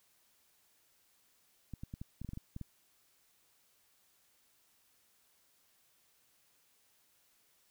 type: clicks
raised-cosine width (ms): 5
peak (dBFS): -30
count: 11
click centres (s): 1.737 / 1.835 / 1.939 / 2.015 / 2.216 / 2.247 / 2.29 / 2.334 / 2.374 / 2.564 / 2.613
effects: white hiss -71 dBFS RMS until 7.7 s